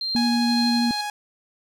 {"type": "tone with tremolo", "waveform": "sine", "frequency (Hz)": 4172, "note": "C8", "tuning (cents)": -6, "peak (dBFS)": -23, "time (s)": [0.01, 1.01], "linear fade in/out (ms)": 2, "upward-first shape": "triangle", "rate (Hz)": 2, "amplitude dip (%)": 45}
{"type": "tone with vibrato", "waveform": "sine", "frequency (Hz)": 236.9, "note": "A#3", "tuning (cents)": 28, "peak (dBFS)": -19, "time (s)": [0.15, 0.91], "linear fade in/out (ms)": 0, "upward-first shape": "triangle", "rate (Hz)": 12, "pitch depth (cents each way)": 9}
{"type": "tone", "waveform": "sawtooth", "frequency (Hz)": 832, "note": "G#5", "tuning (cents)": 3, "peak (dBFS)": -23, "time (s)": [0.16, 1.1], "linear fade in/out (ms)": 2}
{"effects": ["low-pass 11000 Hz 12 dB/octave", "9-bit"]}